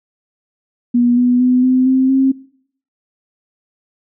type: tone with pitch steps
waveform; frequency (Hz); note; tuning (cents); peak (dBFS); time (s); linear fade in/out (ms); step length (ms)
sine; 241.7 / 246.5 / 251.4 / 256.4 / 261.5 / 266.6; B3 / B3 / B3 / C4 / C4 / C4; -37 / -3 / +31 / -35 / -1 / +33; -9; 0.94-2.32; 10; 230
effects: noise-tail reverb RT60 0.6 s tail -21 dB re dry